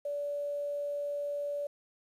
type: tone with quantisation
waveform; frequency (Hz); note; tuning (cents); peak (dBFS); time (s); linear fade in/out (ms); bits
sine; 577; D5; -31; -32; 0.05-1.67; 5; 10
effects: resampled to 32000 Hz